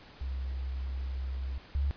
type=tone pair in turn; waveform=sine; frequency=65.7 / 69.61 Hz; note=C2 / C#2; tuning=+8 / +8 cents; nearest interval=minor second; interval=100 cents; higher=second; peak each=-32 / -26 dBFS; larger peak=second; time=0.21-1.58 / 1.75-1.91 s; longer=first; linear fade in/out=0 ms; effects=pink hiss -53 dBFS RMS until 1.96 s + resampled to 11025 Hz